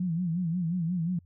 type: tone with vibrato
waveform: sine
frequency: 172.3 Hz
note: F3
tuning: 23 cents flat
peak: -26 dBFS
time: 0-1.19 s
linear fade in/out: 5 ms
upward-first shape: sine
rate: 5.6 Hz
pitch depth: 120 cents each way
effects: added 88 Hz sine -55 dBFS peak until 1.25 s